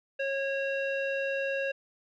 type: tone with low-pass filter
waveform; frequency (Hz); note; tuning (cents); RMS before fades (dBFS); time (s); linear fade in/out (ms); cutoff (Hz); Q
square; 547; C#5; -23; -31; 0.19-1.72; 10; 2400; 4.4
effects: none